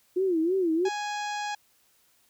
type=tone with vibrato; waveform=sine; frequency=350.1 Hz; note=F4; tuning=4 cents sharp; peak=-22 dBFS; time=0.16-0.89 s; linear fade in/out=10 ms; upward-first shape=sine; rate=3.1 Hz; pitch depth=170 cents each way
type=harmonic tone; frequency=830.6 Hz; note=G#5; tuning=in tune; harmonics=1 / 2 / 3 / 4 / 5 / 6 / 7 / 8 / 9; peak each=-31 / -37 / -41 / -43 / -45 / -47 / -48 / -49 / -50 dBFS; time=0.85-1.55 s; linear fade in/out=5 ms
effects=white hiss -65 dBFS RMS until 2.29 s